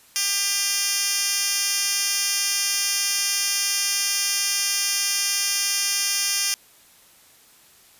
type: tone with high-pass filter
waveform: 10% pulse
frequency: 398.5 Hz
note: G4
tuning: 28 cents sharp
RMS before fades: -23 dBFS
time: 0.16-6.54 s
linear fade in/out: 0 ms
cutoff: 4400 Hz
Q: 1.3
effects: white hiss -53 dBFS RMS until 7.99 s + resampled to 32000 Hz